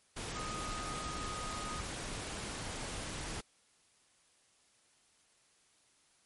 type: tone in noise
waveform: sine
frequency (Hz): 1244.5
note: D#6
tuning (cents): 0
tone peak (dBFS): -42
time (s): 0.35-1.81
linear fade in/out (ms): 10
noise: pink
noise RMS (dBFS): -41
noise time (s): 0.16-3.41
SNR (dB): -4
effects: white hiss -69 dBFS RMS until 6.25 s + MP3 48 kbps